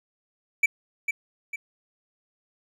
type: tone with echo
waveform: triangle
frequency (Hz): 2316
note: D7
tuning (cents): -25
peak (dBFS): -14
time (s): 0.63-0.66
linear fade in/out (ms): 5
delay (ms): 450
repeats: 2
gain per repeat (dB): -7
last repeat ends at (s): 1.56
effects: none